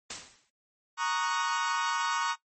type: noise with exponential decay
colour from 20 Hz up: white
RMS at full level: -33 dBFS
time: 0.1-0.5 s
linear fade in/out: 5 ms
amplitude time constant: 85 ms
type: chord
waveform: 40% pulse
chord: D# minor seventh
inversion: second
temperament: equal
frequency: 932.3 / 1108.7 / 1244.5 / 1480 Hz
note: A#5 / C#6 / D#6 / F#6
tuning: 0 / 0 / 0 / 0 cents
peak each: -31 / -32 / -34 / -33 dBFS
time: 0.97-2.36 s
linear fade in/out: 50 ms
effects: noise-tail reverb RT60 0.1 s tail -17 dB re dry + MP3 32 kbps